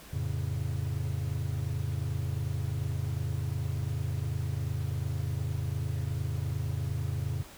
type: chord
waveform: triangle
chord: F augmented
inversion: none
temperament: equal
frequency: 87.31 / 110 / 138.59 Hz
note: F2 / A2 / C#3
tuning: 0 / 0 / 0 cents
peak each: -32 dBFS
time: 0.13-7.43 s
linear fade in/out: 5 ms
effects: pink hiss -50 dBFS RMS until 7.57 s